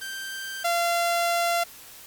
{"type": "tone pair in turn", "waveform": "sawtooth", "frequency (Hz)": [1568, 687.1], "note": ["G6", "F5"], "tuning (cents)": [0, -28], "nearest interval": "octave + major second", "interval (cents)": 1428, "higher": "first", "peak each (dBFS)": [-29, -18], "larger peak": "second", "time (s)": [[0.01, 0.64], [0.64, 1.64]], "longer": "second", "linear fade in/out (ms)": 10, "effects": ["white hiss -46 dBFS RMS until 2.06 s", "Opus 48 kbps"]}